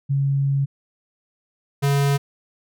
sine / square tone pair in turn, 138.59 / 140.69 Hz, C#3 / C#3, 0 / +26 cents, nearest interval unison, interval 26 cents, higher second, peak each -17 / -17 dBFS, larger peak neither, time 0.09-0.66 / 1.82-2.18 s, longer first, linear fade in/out 20 ms, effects none

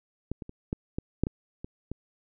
clicks, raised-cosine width 3 ms, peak -18 / -25 / -28 / -16 / -17 / -10 / -17 / -24 / -21 dBFS, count 9, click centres 0.316 / 0.422 / 0.494 / 0.729 / 0.985 / 1.236 / 1.269 / 1.645 / 1.916 s, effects none

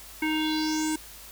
square tone with low-pass filter sweep, 311.1 Hz, D#4, in tune, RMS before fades -27 dBFS, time 0.22-0.96 s, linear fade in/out 5 ms, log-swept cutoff 2200 to 9000 Hz, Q 4.9, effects added 50 Hz sine -52 dBFS peak until 1.31 s + white hiss -46 dBFS RMS until 1.31 s

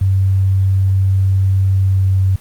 sine tone with pitch glide, 95.9 to 95.13 Hz, G2 to F#2, -37 to +49 cents, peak -10 dBFS, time 0.01-2.36 s, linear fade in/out 5 ms, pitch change -14 cents, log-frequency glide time 1.76-2.21 s, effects pink hiss -44 dBFS RMS until 2.4 s + Opus 24 kbps

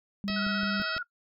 sine tone, 199.4 Hz, G3, 30 cents sharp, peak -30 dBFS, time 0.24-0.82 s, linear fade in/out 0 ms
harmonic tone, 643 Hz, E5, 43 cents flat, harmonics 1 / 2 / 3 / 4 / 5 / 6 / 7 / 8, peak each -40 / -40 / -40 / -40 / -40 / -40 / -40 / -40 dBFS, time 0.28-0.98 s, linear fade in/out 0 ms
click train, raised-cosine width 3 ms, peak -30 dBFS, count 5, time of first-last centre 0.3-0.966 s, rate 6.01 Hz
sine tone with vibrato, 1429 Hz, F6, 39 cents sharp, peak -32 dBFS, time 0.36-1.03 s, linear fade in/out 5 ms, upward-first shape square, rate 16 Hz, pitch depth 42 cents each way
effects noise-tail reverb RT60 0.1 s tail -21 dB re dry

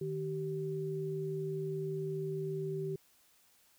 sine tone pair together, 154.2 / 386.2 Hz, D#3 / G4, -15 / -26 cents, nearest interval octave + major third, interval 1589 cents, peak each -38 / -36 dBFS, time 0.01-2.96 s, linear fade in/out 5 ms, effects white hiss -67 dBFS RMS until 3.78 s

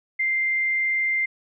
sine tone, 2093 Hz, C7, in tune, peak -20 dBFS, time 0.19-1.26 s, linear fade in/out 10 ms, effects none

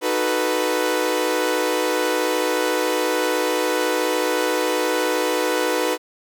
sawtooth chord, B dominant seventh, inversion first, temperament equal, 311.1 / 370 / 440 / 493.9 Hz, D#4 / F#4 / A4 / B4, 0 / 0 / 0 / 0 cents, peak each -22 / -22 / -23 / -18 dBFS, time 0.01-5.98 s, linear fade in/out 50 ms, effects none

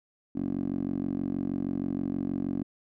10% pulse tone with band-pass filter, 46.33 Hz, F#1, 3 cents sharp, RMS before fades -31 dBFS, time 0.35-2.63 s, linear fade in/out 10 ms, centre 270 Hz, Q 3.6, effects none

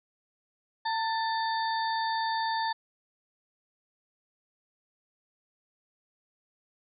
harmonic tone with a mistuned harmonic, 900 Hz, A5, 39 cents sharp, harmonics 1 / 2 / 4 / 5, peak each -28 / -35 / -40 / -39 dBFS, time 0.85-2.73 s, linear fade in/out 10 ms, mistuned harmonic 2, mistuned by -35 cents, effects none

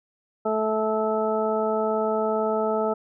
harmonic tone, 217.8 Hz, A3, 17 cents flat, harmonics 1 / 2 / 3 / 4 / 6, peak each -30 / -25 / -26 / -30 / -31 dBFS, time 0.45-2.94 s, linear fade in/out 10 ms, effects none

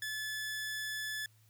sawtooth tone, 1727 Hz, A6, 33 cents flat, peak -33 dBFS, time 0.02-1.26 s, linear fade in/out 2 ms, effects added 109 Hz sine -63 dBFS peak until 1.49 s + white hiss -70 dBFS RMS until 1.49 s

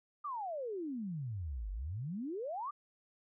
sine exponential two-way sweep, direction down then up, 1231 to 46.25 to 1231 Hz, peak -37 dBFS, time 0.24-2.71 s, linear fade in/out 10 ms, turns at 1.71 s, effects none

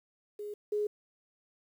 sine tone pair in turn, 415.3 / 417.9 Hz, G#4 / G#4, 0 / +11 cents, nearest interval unison, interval 11 cents, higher second, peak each -37 / -28 dBFS, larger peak second, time 0.39-0.54 / 0.72-0.87 s, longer neither, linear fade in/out 5 ms, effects 10-bit

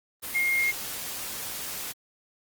sine tone in noise, 2135 Hz, C7, 34 cents sharp, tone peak -22 dBFS, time 0.34-0.72 s, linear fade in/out 20 ms, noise white, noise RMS -35 dBFS, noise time 0.22-1.93 s, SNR +10 dB, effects Opus 32 kbps

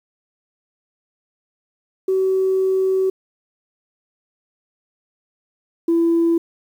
sine tone pair in turn, 379.3 / 334.9 Hz, F#4 / E4, +43 / +27 cents, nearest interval major second, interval 216 cents, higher first, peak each -14 / -12 dBFS, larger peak second, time 2.08-3.1 / 5.88-6.38 s, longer first, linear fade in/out 5 ms, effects tanh soft clip ceiling -10 dBFS + 8-bit

